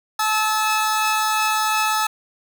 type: tone pair together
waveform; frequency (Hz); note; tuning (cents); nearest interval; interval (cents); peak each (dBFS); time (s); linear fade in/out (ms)
sawtooth; 865.6 / 1297; A5 / E6; -29 / -28; perfect fifth; 701; -17; 0.19-2.07; 5
effects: none